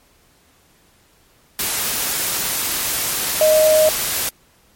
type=tone in noise; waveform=sine; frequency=622.3 Hz; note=D#5; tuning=in tune; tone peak=-10 dBFS; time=3.41-3.89 s; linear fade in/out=2 ms; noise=white; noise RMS=-21 dBFS; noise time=1.59-4.29 s; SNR=+8 dB; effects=pink hiss -55 dBFS RMS until 4.75 s + MP3 64 kbps